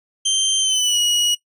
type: tone with pitch glide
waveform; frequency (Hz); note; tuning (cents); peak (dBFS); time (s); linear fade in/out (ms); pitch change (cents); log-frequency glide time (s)
25% pulse; 3136 to 2909; G7 to F#7; 0 to -30; -12; 0.25-1.35; 10; -130; 0.59-0.99
effects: noise-tail reverb RT60 0.1 s tail -18 dB re dry + resampled to 32000 Hz